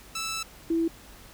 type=tone pair in turn; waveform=10% pulse / sine; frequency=1318.5 / 330.4 Hz; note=E6 / E4; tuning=0 / +4 cents; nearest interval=2 octaves; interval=2396 cents; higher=first; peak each=-22 dBFS; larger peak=neither; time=0.15-0.43 / 0.7-0.88 s; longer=first; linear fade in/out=5 ms; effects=added 50 Hz sine -55 dBFS peak until 1.33 s + pink hiss -50 dBFS RMS until 1.33 s